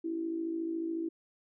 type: tone with amplitude modulation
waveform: sine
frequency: 329.6 Hz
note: E4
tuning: in tune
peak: -29 dBFS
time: 0.04-1.09 s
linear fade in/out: 10 ms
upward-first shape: sine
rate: 54 Hz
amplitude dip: 60%
effects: none